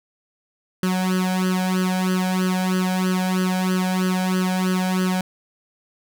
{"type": "tone with flanger", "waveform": "sawtooth", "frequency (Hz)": 185, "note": "F#3", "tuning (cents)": 0, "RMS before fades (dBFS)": -21, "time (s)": [0.83, 5.21], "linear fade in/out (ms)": 2, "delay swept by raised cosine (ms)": [0.65, 1.29], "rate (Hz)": 3.1, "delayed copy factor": 0.95, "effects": []}